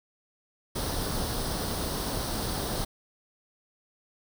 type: noise with comb filter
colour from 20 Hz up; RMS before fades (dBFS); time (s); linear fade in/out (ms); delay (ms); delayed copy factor
pink; -31; 0.75-2.85; 10; 0.21; +0.6
effects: none